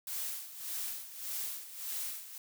blue noise with tremolo, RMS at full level -37 dBFS, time 0.07-2.38 s, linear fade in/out 2 ms, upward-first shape sine, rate 1.7 Hz, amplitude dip 75%, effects none

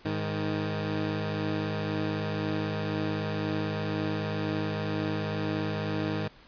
15% pulse tone pair together, 103.83 / 156.74 Hz, G#2 / D#3, 0 / +13 cents, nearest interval perfect fifth, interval 713 cents, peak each -25 dBFS, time 0.05-6.28 s, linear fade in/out 5 ms, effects pink hiss -55 dBFS RMS until 6.47 s + resampled to 11025 Hz

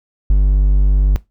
triangle tone, 49 Hz, G1, in tune, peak -6 dBFS, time 0.3-1.16 s, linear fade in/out 0 ms, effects noise-tail reverb RT60 0.2 s tail -19 dB re dry

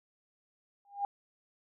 sine tone with exponential growth, 806 Hz, G5, 48 cents sharp, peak -26 dBFS, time 0.85-1.05 s, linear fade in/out 1 ms, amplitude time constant 42 ms, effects none

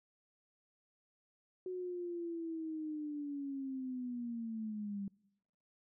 sine linear sweep, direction down, 370 to 196 Hz, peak -38 dBFS, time 1.66-5.08 s, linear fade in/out 2 ms, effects noise-tail reverb RT60 1.0 s tail -26 dB re dry

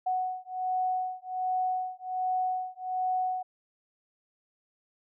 sine beating tone pair, 740 / 741.3 Hz, F#5 / F#5, 0 / +3 cents, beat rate 1.3 Hz, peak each -31 dBFS, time 0.06-3.43 s, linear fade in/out 10 ms, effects none

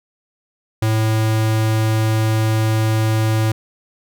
square tone, 110 Hz, A2, in tune, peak -15 dBFS, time 0.82-3.52 s, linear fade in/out 5 ms, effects none

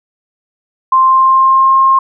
sine tone with pitch glide, 1050 to 1067.1 Hz, C6 to C6, +6 to +34 cents, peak -5 dBFS, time 0.92-1.99 s, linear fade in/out 5 ms, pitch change +28 cents, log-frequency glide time 1.05-1.76 s, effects none

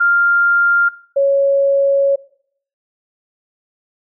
sine tone pair in turn, 1396.9 / 554.4 Hz, F6 / C#5, 0 / 0 cents, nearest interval octave + major third, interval 1600 cents, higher first, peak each -10 dBFS, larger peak neither, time 0-0.89 / 1.16-2.16 s, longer second, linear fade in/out 10 ms, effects noise-tail reverb RT60 0.6 s tail -20 dB re dry

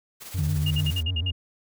white noise with tremolo, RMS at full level -39 dBFS, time 0.2-1.03 s, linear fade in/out 20 ms, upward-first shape sine, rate 17 Hz, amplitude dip 50%
triangle tone with vibrato, 85.6 Hz, F2, 34 cents flat, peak -23 dBFS, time 0.34-1.32 s, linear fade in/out 10 ms, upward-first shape square, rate 6.8 Hz, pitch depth 130 cents each way
sine tone, 150.6 Hz, D3, 44 cents sharp, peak -24 dBFS, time 0.38-0.91 s, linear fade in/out 10 ms
sine tone bursts, 2839 Hz, F7, 28 cents sharp, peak -26 dBFS, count 7, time 0.66-1.307 s, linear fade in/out 5 ms, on 47 ms, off 53 ms
effects none

